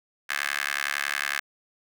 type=tone with high-pass filter; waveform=15% pulse; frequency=70.9 Hz; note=C#2; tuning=40 cents sharp; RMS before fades=-29 dBFS; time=0.29-1.4 s; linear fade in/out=10 ms; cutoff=1700 Hz; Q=2.9; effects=none